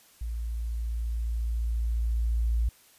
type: tone with level ramp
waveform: sine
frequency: 57.2 Hz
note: A#1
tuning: 32 cents flat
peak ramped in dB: -30 to -22 dBFS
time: 0.21-2.69 s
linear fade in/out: 5 ms
effects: white hiss -58 dBFS RMS until 2.98 s + resampled to 32000 Hz